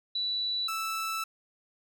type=tone pair in turn; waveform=sine / sawtooth; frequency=3951 / 1318.5 Hz; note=B7 / E6; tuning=0 / 0 cents; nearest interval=octave + perfect fifth; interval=1900 cents; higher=first; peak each=-28 / -27 dBFS; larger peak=second; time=0.15-0.68 / 0.68-1.24 s; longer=second; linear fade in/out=5 ms; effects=none